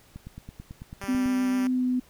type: click train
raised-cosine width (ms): 5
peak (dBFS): -27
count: 11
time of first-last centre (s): 0.16-1.259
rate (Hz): 9.1
type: tone with vibrato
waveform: 5% pulse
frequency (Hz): 196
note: G3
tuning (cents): 0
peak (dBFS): -24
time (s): 1.01-1.67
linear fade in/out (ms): 2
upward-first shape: sine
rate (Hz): 7.8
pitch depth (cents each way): 12
type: tone with pitch glide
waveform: sine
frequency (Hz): 255.2 to 251.7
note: C4 to B3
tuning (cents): -43 to +33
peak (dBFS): -22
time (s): 1.08-2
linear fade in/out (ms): 10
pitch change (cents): -24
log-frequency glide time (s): 1.69-1.85
effects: pink hiss -57 dBFS RMS until 2.09 s